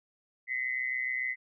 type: tone with amplitude modulation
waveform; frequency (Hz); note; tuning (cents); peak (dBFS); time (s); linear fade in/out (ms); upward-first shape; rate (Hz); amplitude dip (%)
sine; 2028; B6; +45; -26; 0.47-1.36; 50; sine; 127; 80
effects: none